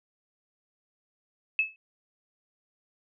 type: tone with exponential decay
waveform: sine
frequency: 2600 Hz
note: E7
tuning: 24 cents flat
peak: -18 dBFS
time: 1.59-1.76 s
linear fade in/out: 1 ms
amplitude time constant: 35 ms
effects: none